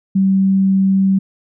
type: tone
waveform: sine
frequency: 192.7 Hz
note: G3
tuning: 29 cents flat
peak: -10 dBFS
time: 0.15-1.19 s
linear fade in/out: 10 ms
effects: none